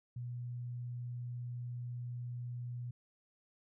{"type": "tone", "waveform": "sine", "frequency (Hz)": 121.8, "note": "B2", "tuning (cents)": -24, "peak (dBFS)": -39, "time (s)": [0.16, 2.91], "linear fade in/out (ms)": 5, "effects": []}